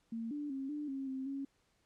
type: tone with pitch steps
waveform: sine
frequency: 228 / 293.2 / 269.8 / 296.6 / 270.4 / 264 / 274.8 Hz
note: A#3 / D4 / C#4 / D4 / C#4 / C4 / C#4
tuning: -38 / -3 / -47 / +17 / -43 / +16 / -15 cents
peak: -37 dBFS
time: 0.12-1.45 s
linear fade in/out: 5 ms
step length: 190 ms
effects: pink hiss -75 dBFS RMS until 1.85 s + low-pass 9000 Hz 12 dB/octave